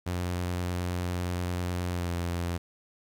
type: tone with pitch glide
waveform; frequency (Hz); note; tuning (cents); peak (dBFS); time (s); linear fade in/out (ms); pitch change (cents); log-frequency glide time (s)
sawtooth; 89 to 86.57; F2 to F2; +33 to -15; -25; 0.06-2.58; 10; -48; 1.9-2.1
effects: 11-bit